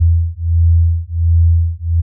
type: beating tone pair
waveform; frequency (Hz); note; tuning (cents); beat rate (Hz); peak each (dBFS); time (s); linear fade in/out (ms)
sine; 83 / 84.4; E2 / E2; +12 / +41; 1.4; -12; 0-2.02; 20
effects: none